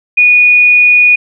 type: tone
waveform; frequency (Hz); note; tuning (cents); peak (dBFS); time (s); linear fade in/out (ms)
sine; 2460; D#7; -20; -3; 0.17-1.16; 10
effects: none